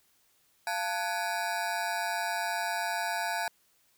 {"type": "ring-modulated tone", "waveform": "25% pulse", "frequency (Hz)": 790, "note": "G5", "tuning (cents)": 13, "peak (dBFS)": -23, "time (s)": [0.67, 3.48], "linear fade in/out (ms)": 0, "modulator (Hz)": 96.3, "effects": ["white hiss -68 dBFS RMS until 3.97 s"]}